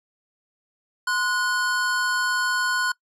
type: tone pair together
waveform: square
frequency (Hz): 1035.5 / 1462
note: C6 / F#6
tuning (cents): -18 / -21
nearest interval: tritone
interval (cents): 597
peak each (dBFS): -28 / -23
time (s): 1.07-2.92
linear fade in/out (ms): 5
effects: noise-tail reverb RT60 0.1 s tail -23 dB re dry + low-pass 10000 Hz 12 dB/octave